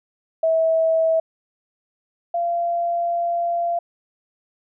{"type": "tone pair in turn", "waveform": "sine", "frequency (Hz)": [649, 687.6], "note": ["E5", "F5"], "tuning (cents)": [-27, -27], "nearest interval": "minor second", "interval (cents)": 100, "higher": "second", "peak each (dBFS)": [-15, -19], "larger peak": "first", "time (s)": [[0.43, 1.2], [2.34, 3.79]], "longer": "second", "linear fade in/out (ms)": 5, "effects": []}